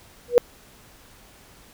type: tone with exponential growth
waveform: sine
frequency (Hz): 483.2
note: B4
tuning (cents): -38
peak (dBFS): -6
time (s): 0.28-0.38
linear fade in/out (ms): 0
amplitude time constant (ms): 21
effects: pink hiss -51 dBFS RMS until 1.73 s